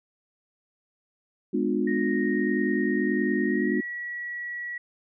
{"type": "chord", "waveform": "sine", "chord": "G# diminished seventh", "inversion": "none", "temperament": "just", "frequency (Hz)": [207.7, 249.2, 299, 358.8], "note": ["G#3", "B3", "D4", "F4"], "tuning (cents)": [0, 16, 31, 47], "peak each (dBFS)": -28, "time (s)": [1.53, 3.81], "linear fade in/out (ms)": 10}
{"type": "tone with pitch glide", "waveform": "sine", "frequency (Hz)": [1862, 1929.9], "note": ["A#6", "B6"], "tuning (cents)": [-2, -40], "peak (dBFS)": -31, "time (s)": [1.87, 4.78], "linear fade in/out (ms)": 5, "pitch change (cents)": 62, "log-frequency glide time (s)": [3.43, 3.82]}
{"effects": []}